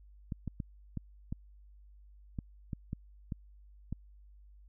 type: clicks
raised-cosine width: 5 ms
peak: -24 dBFS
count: 10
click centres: 0.322 / 0.477 / 0.602 / 0.973 / 1.325 / 2.388 / 2.732 / 2.931 / 3.322 / 3.926 s
effects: added 50 Hz sine -54 dBFS peak until 4.68 s